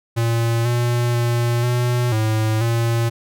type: tone with pitch steps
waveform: square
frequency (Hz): 115.9 / 120.3 / 119.1 / 122.2 / 109.4 / 116.2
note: A#2 / B2 / A#2 / B2 / A2 / A#2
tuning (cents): -10 / -45 / +38 / -18 / -9 / -5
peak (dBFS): -17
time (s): 0.16-3.1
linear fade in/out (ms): 20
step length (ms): 490
effects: none